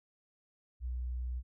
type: tone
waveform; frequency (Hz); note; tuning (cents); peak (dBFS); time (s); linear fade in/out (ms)
sine; 61.74; B1; 0; -34; 0.8-1.43; 50
effects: none